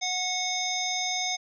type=harmonic tone with a mistuned harmonic; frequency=732 Hz; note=F#5; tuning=19 cents flat; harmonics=1 / 3 / 5 / 7 / 9; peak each=-33 / -33 / -33 / -33 / -33 dBFS; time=0.01-1.37 s; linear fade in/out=20 ms; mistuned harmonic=9; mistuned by=-72 cents; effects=none

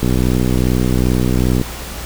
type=click train; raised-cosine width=3 ms; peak=-3 dBFS; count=100; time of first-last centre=0.03-1.614 s; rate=62.5 Hz; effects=added 60 Hz sine -29 dBFS peak until 2.05 s + pink hiss -29 dBFS RMS until 2.05 s

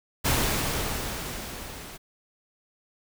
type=noise with level ramp; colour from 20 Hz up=pink; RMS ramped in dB=-23 to -42 dBFS; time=0.24-1.98 s; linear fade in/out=20 ms; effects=none

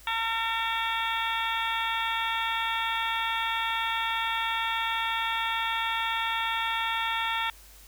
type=harmonic tone with a mistuned harmonic; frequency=453.7 Hz; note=A#4; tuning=47 cents flat; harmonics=2 / 3 / 4 / 5 / 6 / 7 / 8; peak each=-31 / -33 / -34 / -35 / -36 / -36 / -37 dBFS; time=0.07-7.5 s; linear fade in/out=2 ms; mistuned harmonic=7; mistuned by=+77 cents; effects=added 50 Hz sine -52 dBFS peak until 7.87 s + white hiss -53 dBFS RMS until 7.87 s

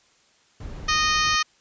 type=noise; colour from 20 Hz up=brown; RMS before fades=-36 dBFS; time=0.6-1.36 s; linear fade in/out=5 ms
type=harmonic tone; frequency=618 Hz; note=D#5; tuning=12 cents flat; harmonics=2 / 3 / 4 / 5 / 6 / 7 / 8 / 9 / 10; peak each=-23 / -26 / -28 / -29 / -33 / -29 / -34 / -30 / -31 dBFS; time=0.88-1.43 s; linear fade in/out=10 ms
effects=white hiss -60 dBFS RMS until 1.6 s + resampled to 16000 Hz

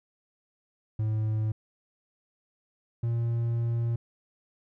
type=tone pair in turn; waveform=triangle; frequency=108.7 / 116.88 Hz; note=A2 / A#2; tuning=-21 / +5 cents; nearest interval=minor second; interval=126 cents; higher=second; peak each=-23 dBFS; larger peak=neither; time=0.99-1.52 / 3.03-3.96 s; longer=second; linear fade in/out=5 ms; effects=none

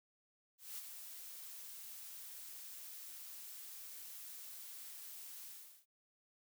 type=noise with ADSR envelope; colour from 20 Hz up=blue; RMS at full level=-45 dBFS; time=0.58-5.86 s; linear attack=200 ms; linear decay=25 ms; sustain=-6 dB; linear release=390 ms; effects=none

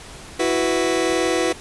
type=chord; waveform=sawtooth; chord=E suspended second; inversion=none; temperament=just; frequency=329.6 / 370.8 / 494.4 Hz; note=E4 / F#4 / B4; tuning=0 / +4 / +2 cents; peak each=-18 dBFS; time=0.39-1.53 s; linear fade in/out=10 ms; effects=pink hiss -39 dBFS RMS until 1.6 s + resampled to 24000 Hz

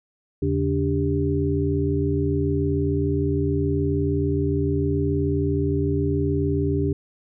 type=tone cluster; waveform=sine; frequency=83 / 142.2 / 290.3 / 397.1 Hz; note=E2 / C#3 / D4 / G4; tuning=+12 / +45 / -20 / +22 cents; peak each=-25 dBFS; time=0.42-6.93 s; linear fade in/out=5 ms; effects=none

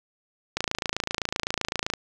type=click train; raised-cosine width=0.2 ms; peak=-8 dBFS; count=39; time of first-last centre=0.57-1.937 s; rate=27.8 Hz; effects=none

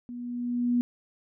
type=tone with level ramp; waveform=sine; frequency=242.7 Hz; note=B3; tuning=30 cents flat; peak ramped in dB=-36 to -20 dBFS; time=0.09-0.81 s; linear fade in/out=0 ms; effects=none

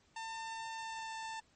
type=tone with pitch glide; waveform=sawtooth; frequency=899 to 890.7 Hz; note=A5 to A5; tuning=+37 to +21 cents; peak=-37 dBFS; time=0.16-1.4 s; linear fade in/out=5 ms; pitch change=-16 cents; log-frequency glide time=0.73-1.15 s; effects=pink hiss -70 dBFS RMS until 1.55 s + MP3 32 kbps

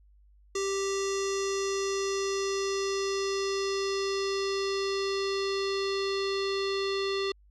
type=tone with low-pass filter sweep; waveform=square; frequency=392 Hz; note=G4; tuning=in tune; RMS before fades=-30 dBFS; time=0.55-7.32 s; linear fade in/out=5 ms; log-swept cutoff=6500 to 4100 Hz; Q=3.7; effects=added 50 Hz sine -56 dBFS peak until 7.5 s

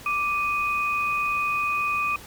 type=tone pair together; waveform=sine; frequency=1174.7 / 2493 Hz; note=D6 / D#7; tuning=0 / +3 cents; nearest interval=octave + minor second; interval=1303 cents; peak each=-25 dBFS; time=0.06-2.16 s; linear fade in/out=2 ms; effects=pink hiss -44 dBFS RMS until 2.26 s

